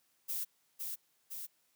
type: noise with echo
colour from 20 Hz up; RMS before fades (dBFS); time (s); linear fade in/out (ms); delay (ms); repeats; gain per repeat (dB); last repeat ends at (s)
violet; -37; 0.28-0.45; 20; 510; 2; -3; 1.47
effects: white hiss -74 dBFS RMS until 1.75 s + high-pass 100 Hz 12 dB/octave